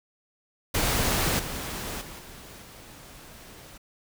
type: noise with level steps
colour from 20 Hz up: pink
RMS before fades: -25 / -34 / -42 / -45 / -47 dBFS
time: 0.74-3.78 s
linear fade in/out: 10 ms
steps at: 1.39 / 2.01 / 2.19 / 2.62 s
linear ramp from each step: 5 ms
effects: none